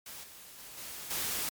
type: noise with level steps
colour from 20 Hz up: white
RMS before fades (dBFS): -45 / -51 / -48 / -43 / -34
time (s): 0.06-1.49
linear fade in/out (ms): 2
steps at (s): 0.23 / 0.58 / 0.77 / 1.1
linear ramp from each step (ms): 10
effects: MP3 96 kbps